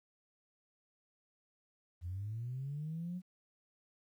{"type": "linear sweep", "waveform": "sine", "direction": "up", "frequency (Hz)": [83, 185], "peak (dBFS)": -37, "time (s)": [2.01, 3.22], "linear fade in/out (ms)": 50, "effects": ["tanh soft clip ceiling -33 dBFS", "12-bit"]}